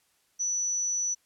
sine tone, 5940 Hz, F#8, 6 cents sharp, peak -26 dBFS, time 0.39-1.15 s, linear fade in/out 20 ms, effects white hiss -69 dBFS RMS until 1.25 s + low-pass 12000 Hz 12 dB/octave

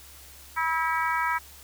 harmonic tone, 323.8 Hz, E4, 31 cents flat, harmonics 3 / 4 / 5 / 6 / 7, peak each -27 / -29 / -31 / -33 / -34 dBFS, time 0.56-1.39 s, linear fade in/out 20 ms, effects added 69 Hz sine -52 dBFS peak until 1.63 s + white hiss -49 dBFS RMS until 1.63 s

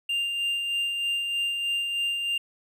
triangle tone with tremolo, 2794 Hz, F7, in tune, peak -22 dBFS, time 0.09-2.38 s, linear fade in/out 5 ms, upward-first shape sine, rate 3.2 Hz, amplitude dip 35%, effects none

